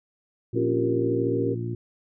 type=harmonic tone; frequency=58.27 Hz; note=A#1; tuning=in tune; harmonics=2 / 3 / 4 / 5 / 6; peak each=-29 / -38 / -38 / -39 / -34 dBFS; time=0.53-1.75 s; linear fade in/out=5 ms
type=chord; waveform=sine; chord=G half-diminished seventh; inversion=second; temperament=equal with one note detuned; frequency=277.2 / 349.2 / 389.7 / 466.2 Hz; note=Db4 / F4 / G4 / Bb4; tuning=0 / 0 / -10 / 0 cents; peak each=-28 dBFS; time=0.55-1.55 s; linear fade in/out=20 ms
effects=none